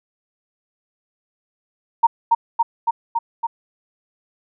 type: tone with echo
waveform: sine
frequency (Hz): 926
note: A#5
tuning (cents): -12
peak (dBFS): -8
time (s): 2.03-2.07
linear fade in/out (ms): 10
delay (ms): 280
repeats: 5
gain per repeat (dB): -2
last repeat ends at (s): 3.47
effects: none